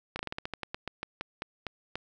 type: slowing click train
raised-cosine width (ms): 0.3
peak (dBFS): -18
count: 16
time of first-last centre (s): 0.16-1.956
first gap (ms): 32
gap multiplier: 1.17
effects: none